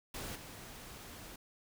pink noise with level steps, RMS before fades -43 / -50 dBFS, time 0.14-1.36 s, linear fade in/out 5 ms, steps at 0.35 s, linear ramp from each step 10 ms, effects none

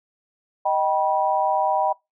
sine chord, Eb augmented, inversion none, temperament just, 622.3 / 777.8 / 972.3 Hz, Eb5 / G5 / B5, 0 / -14 / -27 cents, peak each -24 / -21 / -23 dBFS, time 0.65-1.93 s, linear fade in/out 10 ms, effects noise-tail reverb RT60 0.2 s tail -24 dB re dry

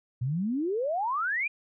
sine exponential sweep, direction up, 116.54 to 2489 Hz, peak -26 dBFS, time 0.21-1.48 s, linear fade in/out 10 ms, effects none

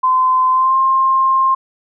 sine tone with pitch glide, 1029 to 1059.8 Hz, C6 to C6, -29 to +22 cents, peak -10 dBFS, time 0.03-1.55 s, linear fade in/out 10 ms, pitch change +51 cents, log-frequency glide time 0.51-0.77 s, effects none

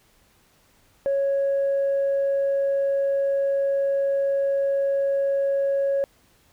sine tone, 553 Hz, C#5, 4 cents flat, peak -18 dBFS, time 1.06-6.04 s, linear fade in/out 0 ms, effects tanh soft clip ceiling -17 dBFS + pink hiss -60 dBFS RMS until 6.52 s

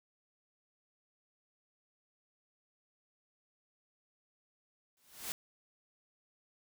white noise with exponential growth, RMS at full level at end -36 dBFS, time 4.97-5.32 s, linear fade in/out 1 ms, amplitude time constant 74 ms, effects none

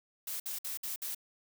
blue noise bursts, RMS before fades -38 dBFS, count 5, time 0.27-1.148 s, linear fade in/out 5 ms, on 130 ms, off 57 ms, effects none

